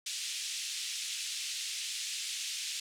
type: band-pass noise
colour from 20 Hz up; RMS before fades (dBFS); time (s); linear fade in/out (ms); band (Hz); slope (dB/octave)
pink; -38; 0.06-2.8; 5; 2700 to 8800; 24
effects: none